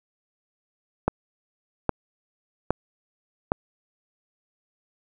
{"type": "click train", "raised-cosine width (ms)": 1, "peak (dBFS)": -6, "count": 4, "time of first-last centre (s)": [1.08, 3.519], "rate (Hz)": 1.23, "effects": []}